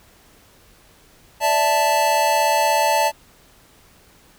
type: chord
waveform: square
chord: D suspended second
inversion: none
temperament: equal with one note detuned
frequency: 582.6 / 659.3 / 880 Hz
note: D5 / E5 / A5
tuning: -14 / 0 / 0 cents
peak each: -23 / -23 / -18 dBFS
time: 1.4-3.12 s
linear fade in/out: 50 ms
effects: pink hiss -52 dBFS RMS until 4.38 s